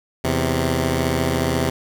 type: tone pair together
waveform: 10% pulse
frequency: 82.21 / 130.5 Hz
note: E2 / C3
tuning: -4 / -4 cents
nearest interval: minor sixth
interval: 800 cents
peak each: -13 dBFS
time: 0.24-1.7 s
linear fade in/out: 5 ms
effects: none